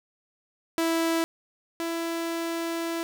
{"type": "tone pair in turn", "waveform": "sawtooth", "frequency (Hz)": [329.6, 333.2], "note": ["E4", "E4"], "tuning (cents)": [0, 19], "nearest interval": "unison", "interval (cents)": 19, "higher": "second", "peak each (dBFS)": [-19, -24], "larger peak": "first", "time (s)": [[0.78, 1.24], [1.8, 3.03]], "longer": "second", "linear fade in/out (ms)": 0, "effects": ["10-bit"]}